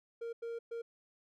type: tone bursts at uneven times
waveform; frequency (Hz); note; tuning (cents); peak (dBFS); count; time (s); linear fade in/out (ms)
triangle; 464.5; A#4; -6; -36; 3; 0.21-0.33 / 0.42-0.59 / 0.71-0.82; 10
effects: none